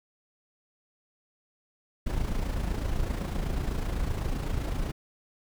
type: noise with amplitude modulation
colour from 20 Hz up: brown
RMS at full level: -27 dBFS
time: 2.06-4.92 s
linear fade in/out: 10 ms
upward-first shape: sine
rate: 27.9 Hz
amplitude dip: 55%
effects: none